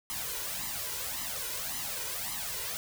white noise with flanger, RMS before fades -36 dBFS, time 0.1-2.77 s, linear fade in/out 0 ms, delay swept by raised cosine 0.98 to 2.08 ms, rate 1.8 Hz, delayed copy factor +0.75, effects none

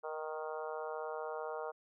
harmonic tone with a mistuned harmonic, 155.56 Hz, D#3, in tune, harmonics 3 / 4 / 5 / 6 / 7 / 8 / 9, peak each -42 / -44 / -46 / -48 / -49 / -50 / -51 dBFS, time 0.03-1.72 s, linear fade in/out 20 ms, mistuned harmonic 3, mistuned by +16 cents, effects none

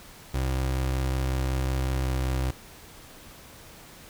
30% pulse tone with pitch glide, 65.41 to 64.92 Hz, C2 to C2, 0 to -13 cents, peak -22 dBFS, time 0.34-2.51 s, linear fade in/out 5 ms, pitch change -13 cents, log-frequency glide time 2.01-2.11 s, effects pink hiss -48 dBFS RMS until 4.09 s

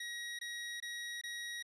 25% pulse tone bursts, 1900 Hz, A#6, 33 cents sharp, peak -37 dBFS, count 4, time 0-1.626 s, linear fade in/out 5 ms, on 390 ms, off 22 ms, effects resampled to 24000 Hz

